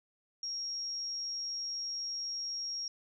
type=tone; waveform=sine; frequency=5588 Hz; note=F8; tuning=in tune; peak=-35 dBFS; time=0.43-2.88 s; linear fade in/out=2 ms; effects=none